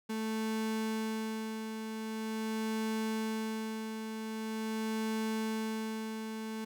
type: tone with tremolo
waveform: 35% pulse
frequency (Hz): 220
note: A3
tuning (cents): 0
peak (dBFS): -30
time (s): 0.09-6.65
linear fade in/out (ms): 10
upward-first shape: sine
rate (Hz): 0.44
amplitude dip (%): 50
effects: none